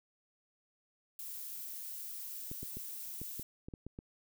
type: noise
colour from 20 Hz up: violet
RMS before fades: -44 dBFS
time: 1.19-3.43 s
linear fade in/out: 2 ms
type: clicks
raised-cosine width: 3 ms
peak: -31 dBFS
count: 9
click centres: 2.515 / 2.63 / 2.77 / 3.216 / 3.396 / 3.685 / 3.738 / 3.866 / 3.989 s
effects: none